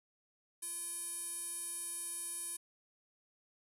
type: tone with band-pass filter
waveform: square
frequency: 341.9 Hz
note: F4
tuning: 37 cents flat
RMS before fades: -42 dBFS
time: 0.62-2.57 s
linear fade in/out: 10 ms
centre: 10000 Hz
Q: 9.1
effects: none